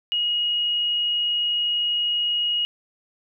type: tone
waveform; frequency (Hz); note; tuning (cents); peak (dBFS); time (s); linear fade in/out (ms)
sine; 2887; F#7; -43; -20; 0.12-2.65; 0
effects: none